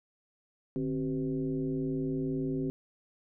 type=tone with frequency modulation; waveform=sine; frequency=266.1 Hz; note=C4; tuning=29 cents sharp; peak=-29 dBFS; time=0.76-2.7 s; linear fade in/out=0 ms; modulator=118 Hz; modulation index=1.1; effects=none